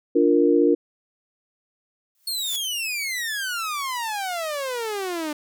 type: chord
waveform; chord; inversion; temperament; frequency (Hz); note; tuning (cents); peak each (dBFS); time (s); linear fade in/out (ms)
sine; Bb major; first; equal; 293.7 / 349.2 / 466.2; D4 / F4 / Bb4; 0 / 0 / 0; -19; 0.15-0.75; 10
type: noise with exponential growth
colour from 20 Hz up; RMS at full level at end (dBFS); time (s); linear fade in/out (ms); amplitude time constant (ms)
blue; -30; 2.15-2.56; 1; 89
type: exponential sweep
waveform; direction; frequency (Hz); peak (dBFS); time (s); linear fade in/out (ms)
sawtooth; down; 4377 to 293.7; -22; 2.27-5.33; 5
effects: none